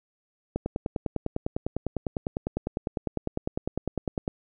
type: click train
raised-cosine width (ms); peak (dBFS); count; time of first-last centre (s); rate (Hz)
2; -14; 38; 0.56-4.279; 9.95
effects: none